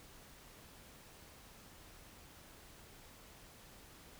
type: silence
effects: pink hiss -58 dBFS RMS until 4.19 s